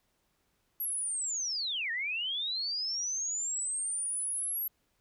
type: linear two-way sweep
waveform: sine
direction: down then up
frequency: 11720 to 1779 to 11720 Hz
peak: -31 dBFS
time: 0.8-4.68 s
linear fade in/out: 5 ms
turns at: 1.91 s
effects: pink hiss -75 dBFS RMS until 5 s